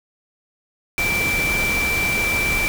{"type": "tone in noise", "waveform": "sine", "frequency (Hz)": 2339, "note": "D7", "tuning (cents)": -8, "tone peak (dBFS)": -19, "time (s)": [0.98, 2.68], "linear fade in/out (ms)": 0, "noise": "pink", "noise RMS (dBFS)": -25, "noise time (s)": [0.98, 2.68], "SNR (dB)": 3, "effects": []}